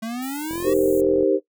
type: exponential sweep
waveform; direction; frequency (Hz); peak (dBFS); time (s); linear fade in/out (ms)
square; up; 219.4 to 385.6; -27; 0.02-0.74; 10
type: high-pass noise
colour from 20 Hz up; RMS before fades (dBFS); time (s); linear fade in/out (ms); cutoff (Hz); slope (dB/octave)
white; -38; 0.22-1.01; 5; 6600; 96
type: click train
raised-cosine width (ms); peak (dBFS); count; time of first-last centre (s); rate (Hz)
2; -22; 32; 0.51-1.229; 43.1
type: chord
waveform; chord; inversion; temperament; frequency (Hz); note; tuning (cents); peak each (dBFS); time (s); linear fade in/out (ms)
sine; C minor seventh; first; equal; 311.1 / 392 / 466.2 / 523.3; Eb4 / G4 / Bb4 / C5; 0 / 0 / 0 / 0; -22 / -19 / -22 / -22; 0.63-1.4; 50
effects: noise-tail reverb RT60 0.1 s tail -17 dB re dry